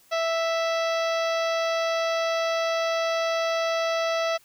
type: harmonic tone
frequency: 659.3 Hz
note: E5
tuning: in tune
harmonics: 1 / 2 / 3 / 4 / 5 / 6 / 7 / 8 / 9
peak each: -24 / -30 / -34 / -36 / -38 / -40 / -41 / -42 / -43 dBFS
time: 0.11-4.38 s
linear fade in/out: 20 ms
effects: white hiss -58 dBFS RMS until 4.44 s